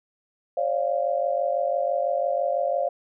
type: tone cluster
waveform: sine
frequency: 539 / 585 / 695 Hz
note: C#5 / D5 / F5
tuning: -49 / -7 / -9 cents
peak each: -26 dBFS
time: 0.57-2.89 s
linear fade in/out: 5 ms
effects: none